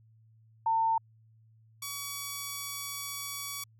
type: tone pair in turn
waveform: sine / 5% pulse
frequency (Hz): 900 / 1133.9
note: A5 / C#6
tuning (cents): +39 / +39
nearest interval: major third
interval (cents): 400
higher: second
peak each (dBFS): -24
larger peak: neither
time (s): 0.66-0.98 / 1.82-3.64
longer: second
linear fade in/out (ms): 5
effects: added 111 Hz sine -58 dBFS peak until 3.79 s